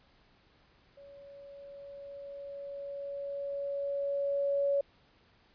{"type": "tone with level ramp", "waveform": "sine", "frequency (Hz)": 562, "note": "C#5", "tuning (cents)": 24, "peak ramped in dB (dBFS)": [-50, -25], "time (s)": [0.97, 4.81], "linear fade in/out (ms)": 5, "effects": ["pink hiss -65 dBFS RMS until 5.54 s", "resampled to 11025 Hz"]}